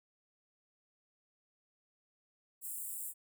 pink high-pass noise, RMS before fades -42 dBFS, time 2.61-3.14 s, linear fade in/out 50 ms, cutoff 7600 Hz, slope 96 dB/octave, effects none

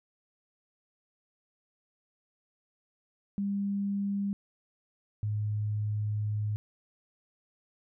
sine tone pair in turn, 200 / 105.49 Hz, G3 / G#2, +35 / +28 cents, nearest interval major seventh, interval 1107 cents, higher first, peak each -28 dBFS, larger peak neither, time 3.38-4.33 / 5.23-6.56 s, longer second, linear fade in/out 0 ms, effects none

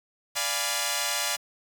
5% pulse chord, D diminished seventh, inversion none, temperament equal, 587.3 / 698.5 / 830.6 / 987.8 Hz, D5 / F5 / Ab5 / Cb6, 0 / 0 / 0 / 0 cents, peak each -20 dBFS, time 0.35-1.37 s, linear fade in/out 20 ms, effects 8-bit

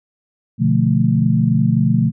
sine chord, B half-diminished seventh, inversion none, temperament equal, 123.47 / 146.83 / 174.61 / 220 Hz, B2 / D3 / F3 / A3, 0 / 0 / 0 / 0 cents, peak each -17 / -18 / -18 / -17 dBFS, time 0.58-2.12 s, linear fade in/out 50 ms, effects none

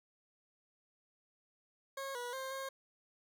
20% pulse tone with pitch steps, 544 / 486.2 / 529 / 537 Hz, C#5 / B4 / C5 / C5, -33 / -27 / +19 / +45 cents, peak -35 dBFS, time 1.97-2.69 s, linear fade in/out 5 ms, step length 180 ms, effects none

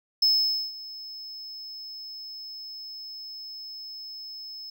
triangle tone with ADSR envelope, 5210 Hz, E8, 21 cents flat, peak -16 dBFS, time 0.22-4.7 s, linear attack 6 ms, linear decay 490 ms, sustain -20 dB, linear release 4 ms, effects none

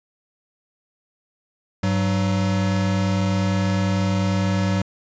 square tone pair together, 100 / 188.77 Hz, G2 / F#3, +35 / +35 cents, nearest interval major seventh, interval 1100 cents, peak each -22 dBFS, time 1.83-4.82 s, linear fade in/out 5 ms, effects resampled to 16000 Hz

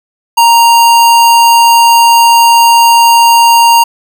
square tone, 932.3 Hz, A#5, in tune, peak -3 dBFS, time 0.37-3.84 s, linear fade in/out 10 ms, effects none

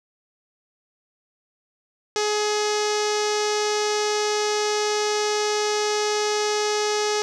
sawtooth tone with low-pass filter, 420.8 Hz, G#4, 23 cents sharp, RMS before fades -23 dBFS, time 2.16-7.22 s, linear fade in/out 0 ms, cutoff 5900 Hz, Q 3.3, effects none

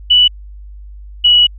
sine tone pair in turn, 2960 / 2931 Hz, F#7 / F#7, 0 / -17 cents, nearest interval unison, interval 17 cents, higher first, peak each -5 dBFS, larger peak neither, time 0.1-0.28 / 1.24-1.47 s, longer second, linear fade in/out 10 ms, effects added 50 Hz sine -30 dBFS peak until 1.58 s

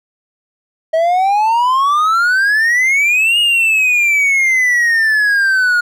triangle exponential two-way sweep, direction up then down, 634 to 2879 to 1427 Hz, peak -8 dBFS, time 0.93-5.81 s, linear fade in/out 10 ms, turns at 3.39 s, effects none

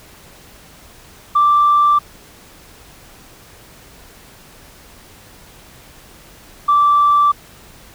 sine tone pair in turn, 1174 / 1166.6 Hz, D6 / D6, -1 / -12 cents, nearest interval unison, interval 11 cents, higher first, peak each -8 dBFS, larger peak neither, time 1.35-1.99 / 6.68-7.32 s, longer neither, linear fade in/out 10 ms, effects tanh soft clip ceiling -5 dBFS + pink hiss -43 dBFS RMS until 7.94 s

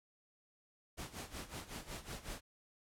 pink noise with tremolo, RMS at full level -44 dBFS, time 0.97-2.41 s, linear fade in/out 20 ms, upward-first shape sine, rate 5.4 Hz, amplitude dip 80%, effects low-pass 12000 Hz 12 dB/octave

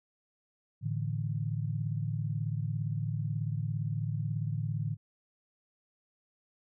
sine chord, A suspended fourth, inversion none, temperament equal, 110 / 146.83 / 164.81 Hz, A2 / D3 / E3, 0 / 0 / 0 cents, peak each -33 / -34 / -39 dBFS, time 0.81-4.97 s, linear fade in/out 50 ms, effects none

